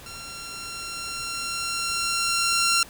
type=tone with level ramp; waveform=10% pulse; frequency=1371 Hz; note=F6; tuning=32 cents flat; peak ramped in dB=-30 to -10 dBFS; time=0.06-2.83 s; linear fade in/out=2 ms; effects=pink hiss -45 dBFS RMS until 2.89 s